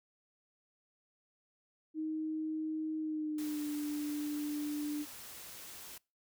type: tone with pitch glide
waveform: sine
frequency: 313.3 to 296.2 Hz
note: D#4 to D4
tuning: +12 to +15 cents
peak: -34 dBFS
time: 1.94-5.06 s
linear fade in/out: 50 ms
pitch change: -97 cents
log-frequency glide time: 2.98-3.7 s
type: noise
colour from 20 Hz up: white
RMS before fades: -49 dBFS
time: 3.38-5.98 s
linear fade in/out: 5 ms
effects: noise-tail reverb RT60 0.3 s tail -25 dB re dry